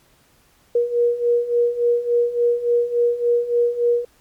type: beating tone pair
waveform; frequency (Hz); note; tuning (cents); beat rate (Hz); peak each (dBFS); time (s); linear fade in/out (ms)
sine; 475.1 / 478.6; A#4 / A#4; +33 / +46; 3.5; -21 / -17; 0.75-4.05; 5
effects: pink hiss -57 dBFS RMS until 4.2 s + MP3 96 kbps